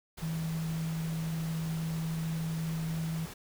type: tone in noise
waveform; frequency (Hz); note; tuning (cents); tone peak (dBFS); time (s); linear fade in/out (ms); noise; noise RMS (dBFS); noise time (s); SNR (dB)
sine; 161.9; E3; -31; -31; 0.22-3.26; 10; pink; -45; 0.17-3.34; +11
effects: none